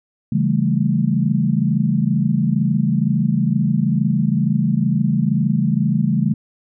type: chord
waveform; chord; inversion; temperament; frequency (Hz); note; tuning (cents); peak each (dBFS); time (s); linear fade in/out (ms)
sine; A dominant seventh; first; equal with one note detuned; 138.59 / 164.81 / 197.82 / 220; C#3 / E3 / G3 / A3; 0 / 0 / +16 / 0; -20; 0.32-6.34; 5
effects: none